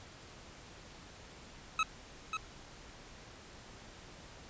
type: tone with echo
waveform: 25% pulse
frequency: 1288 Hz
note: E6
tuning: 41 cents flat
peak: -24 dBFS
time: 1.79-1.83 s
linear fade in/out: 2 ms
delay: 540 ms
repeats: 1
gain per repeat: -6 dB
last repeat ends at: 2.37 s
effects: pink hiss -53 dBFS RMS until 4.49 s + resampled to 16000 Hz